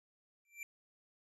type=tone with exponential growth; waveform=square; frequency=2349 Hz; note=D7; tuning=in tune; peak=-40 dBFS; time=0.45-0.63 s; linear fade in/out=1 ms; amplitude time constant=37 ms; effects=resampled to 32000 Hz